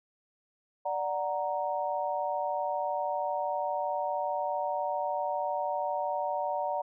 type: chord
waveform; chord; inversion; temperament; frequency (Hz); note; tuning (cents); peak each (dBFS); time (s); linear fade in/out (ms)
sine; D augmented; none; equal; 587.3 / 740 / 932.3; D5 / F#5 / A#5; 0 / 0 / 0; -33; 0.85-6.82; 10
effects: none